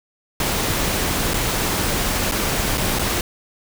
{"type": "noise with dropouts", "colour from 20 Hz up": "pink", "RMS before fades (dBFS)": -21, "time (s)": [0.4, 3.21], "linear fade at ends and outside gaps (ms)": 2, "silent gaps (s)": [[1.336, 1.341], [2.314, 2.32], [2.774, 2.778], [2.988, 2.993]], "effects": []}